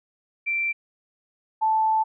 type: tone pair in turn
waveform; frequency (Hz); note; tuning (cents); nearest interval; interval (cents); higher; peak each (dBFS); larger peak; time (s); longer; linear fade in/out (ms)
sine; 2349 / 877.3; D7 / A5; 0 / -5; octave + perfect fourth; 1705; first; -22 / -18; second; 0.46-0.73 / 1.61-2.04; second; 20
effects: none